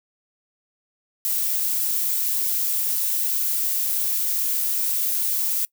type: noise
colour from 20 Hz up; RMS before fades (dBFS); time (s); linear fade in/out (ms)
violet; -23; 1.25-5.65; 0
effects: noise-tail reverb RT60 0.1 s tail -24 dB re dry